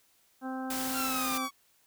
harmonic tone, 261 Hz, C4, 4 cents flat, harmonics 1 / 2 / 3 / 4 / 5 / 6, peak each -35 / -44 / -40 / -48 / -46 / -47 dBFS, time 0.41-1.49 s, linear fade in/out 50 ms
white noise, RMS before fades -36 dBFS, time 0.7-1.38 s, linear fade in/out 5 ms
sawtooth exponential sweep, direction down, 1400 to 1113 Hz, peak -29 dBFS, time 0.93-1.51 s, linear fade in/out 50 ms
effects white hiss -67 dBFS RMS until 1.86 s

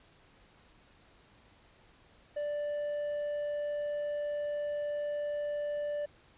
triangle tone, 587.3 Hz, D5, in tune, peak -30 dBFS, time 2.36-6.06 s, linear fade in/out 10 ms, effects pink hiss -62 dBFS RMS until 6.37 s + resampled to 8000 Hz

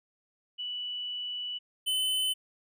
sine / square tone pair in turn, 2960 / 3033 Hz, F#7 / F#7, 0 / +42 cents, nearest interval unison, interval 42 cents, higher second, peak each -33 / -27 dBFS, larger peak second, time 0.58-1.59 / 1.86-2.34 s, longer first, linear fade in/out 20 ms, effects none

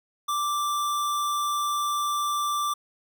square tone, 1174.7 Hz, D6, in tune, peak -25 dBFS, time 0.28-2.74 s, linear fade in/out 10 ms, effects none

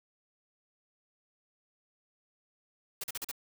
white noise bursts, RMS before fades -37 dBFS, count 5, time 3.01-3.315 s, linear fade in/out 5 ms, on 29 ms, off 40 ms, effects none

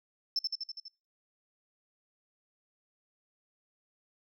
sine tone with echo, 5310 Hz, E8, 12 cents sharp, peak -25 dBFS, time 0.36-0.39 s, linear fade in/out 2 ms, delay 82 ms, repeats 6, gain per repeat -3 dB, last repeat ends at 0.882 s, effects noise-tail reverb RT60 0.3 s tail -25 dB re dry + tanh soft clip ceiling -24 dBFS

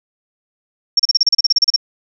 sine tone bursts, 5500 Hz, F8, 27 cents flat, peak -8 dBFS, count 14, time 0.97-1.762 s, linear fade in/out 5 ms, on 25 ms, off 34 ms, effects none

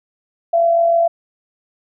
sine tone with amplitude modulation, 676 Hz, E5, 43 cents sharp, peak -9 dBFS, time 0.53-1.08 s, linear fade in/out 10 ms, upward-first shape sine, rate 46.5 Hz, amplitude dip 40%, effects none

